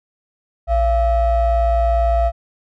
triangle ring-modulated tone, 311.1 Hz, D#4, in tune, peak -8 dBFS, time 0.67-2.32 s, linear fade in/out 50 ms, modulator 370 Hz, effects none

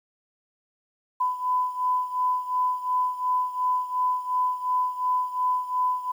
sine beating tone pair, 1002 / 1004.8 Hz, B5 / B5, +25 / +30 cents, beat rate 2.8 Hz, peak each -24 / -28 dBFS, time 1.2-6.12 s, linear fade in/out 10 ms, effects 9-bit

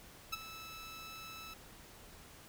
15% pulse tone with ADSR envelope, 1310 Hz, E6, 11 cents flat, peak -27 dBFS, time 0.32-1.54 s, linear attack 14 ms, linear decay 21 ms, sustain -14 dB, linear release 6 ms, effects pink hiss -56 dBFS RMS until 2.48 s

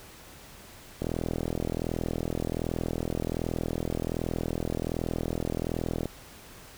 click train, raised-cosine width 2 ms, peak -16 dBFS, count 209, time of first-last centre 1.02-6.056 s, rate 41.3 Hz, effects pink hiss -49 dBFS RMS until 6.77 s

